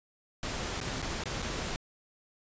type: noise with dropouts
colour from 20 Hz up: pink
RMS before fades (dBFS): -35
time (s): 0.43-1.76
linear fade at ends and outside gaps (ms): 0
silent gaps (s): 0.803-0.813 / 1.018-1.026 / 1.237-1.257 / 1.42-1.425
effects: resampled to 16000 Hz